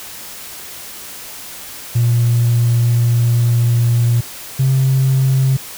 triangle tone pair in turn, 118.4 / 132.9 Hz, A#2 / C3, +27 / +27 cents, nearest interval major second, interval 200 cents, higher second, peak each -7 dBFS, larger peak neither, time 1.95-4.21 / 4.59-5.57 s, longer first, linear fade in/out 10 ms, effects tanh soft clip ceiling -7 dBFS + white hiss -32 dBFS RMS until 5.77 s

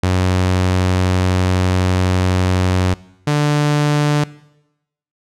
sawtooth tone pair in turn, 92 / 147.7 Hz, F#2 / D3, -9 / +10 cents, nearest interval minor sixth, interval 819 cents, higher second, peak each -9 dBFS, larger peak neither, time 0.03-2.94 / 3.27-4.24 s, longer first, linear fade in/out 5 ms, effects noise-tail reverb RT60 0.9 s tail -20 dB re dry + low-pass 8000 Hz 12 dB/octave

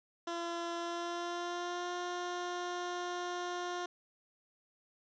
15% pulse tone with pitch glide, 340.7 to 354.6 Hz, F4 to F4, -43 to +26 cents, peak -30 dBFS, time 0.27-3.86 s, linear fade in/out 5 ms, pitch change +69 cents, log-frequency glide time 0.76-1.93 s, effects resampled to 16000 Hz

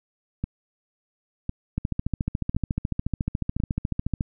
two click trains, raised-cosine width 5 ms, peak -12 / -14 dBFS, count 35 / 4, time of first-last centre 1.78-4.209 / 0.44-3.601 s, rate 14 / 0.949 Hz, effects none

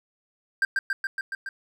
triangle tone with echo, 1580 Hz, G6, 13 cents sharp, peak -17 dBFS, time 0.62-0.65 s, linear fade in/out 2 ms, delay 140 ms, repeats 6, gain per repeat -2 dB, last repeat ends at 1.49 s, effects none

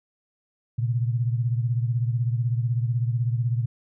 sine beating tone pair, 117.3 / 133.3 Hz, A#2 / C3, +11 / +33 cents, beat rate 16 Hz, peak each -22 / -28 dBFS, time 0.78-3.66 s, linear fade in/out 10 ms, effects none

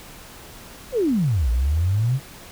sine exponential two-way sweep, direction down then up, 553 to 56.4 to 140.2 Hz, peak -17 dBFS, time 0.92-2.2 s, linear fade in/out 50 ms, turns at 1.5 s, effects pink hiss -42 dBFS RMS until 2.51 s

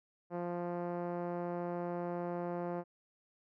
5% pulse tone with low-pass filter, 174.61 Hz, F3, in tune, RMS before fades -38 dBFS, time 0.3-2.84 s, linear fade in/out 50 ms, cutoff 590 Hz, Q 0.98, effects none

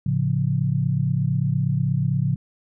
sine chord, A augmented, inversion none, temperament equal, 110 / 138.59 / 174.61 Hz, A2 / C#3 / E#3, 0 / 0 / 0 cents, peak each -25 / -21 / -25 dBFS, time 0.06-2.36 s, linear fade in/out 5 ms, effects none

